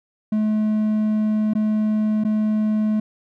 triangle tone with dropouts, 214.5 Hz, A3, 44 cents flat, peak -15 dBFS, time 0.32-3 s, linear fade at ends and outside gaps 5 ms, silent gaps 1.536-1.551 / 2.239-2.248 s, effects none

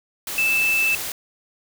sine tone in noise, 2637 Hz, E7, in tune, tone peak -17 dBFS, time 0.38-0.95 s, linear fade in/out 2 ms, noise white, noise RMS -29 dBFS, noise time 0.27-1.12 s, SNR +9 dB, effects none

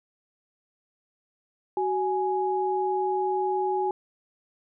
sine tone pair together, 375.4 / 833.8 Hz, F#4 / G#5, +25 / +7 cents, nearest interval octave + major second, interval 1382 cents, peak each -26 dBFS, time 1.77-3.91 s, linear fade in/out 2 ms, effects none

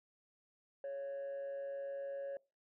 sine tone with frequency modulation, 554.4 Hz, C#5, in tune, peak -37 dBFS, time 0.84-2.37 s, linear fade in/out 2 ms, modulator 133 Hz, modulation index 0.21, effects noise-tail reverb RT60 0.3 s tail -24 dB re dry + tanh soft clip ceiling -39 dBFS

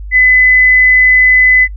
sine tone, 2012 Hz, B6, 32 cents sharp, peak -4 dBFS, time 0.11-1.68 s, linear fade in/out 50 ms, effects noise-tail reverb RT60 0.1 s tail -25 dB re dry + added 50 Hz sine -22 dBFS peak until 1.76 s

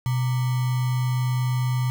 sine tone with sample-and-hold, 125.7 Hz, B2, 31 cents sharp, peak -20 dBFS, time 0.06-1.9 s, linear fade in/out 0 ms, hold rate 1050 Hz, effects none

